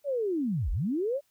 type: linear two-way sweep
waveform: sine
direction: down then up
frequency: 590 to 35.63 to 590 Hz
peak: -26 dBFS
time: 0.04-1.21 s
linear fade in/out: 50 ms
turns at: 0.71 s
effects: white hiss -71 dBFS RMS until 1.3 s